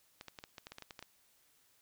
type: clicks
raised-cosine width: 0.2 ms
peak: -29 dBFS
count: 12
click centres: 0.211 / 0.283 / 0.388 / 0.439 / 0.582 / 0.669 / 0.72 / 0.784 / 0.823 / 0.908 / 0.992 / 1.026 s
effects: white hiss -70 dBFS RMS until 1.81 s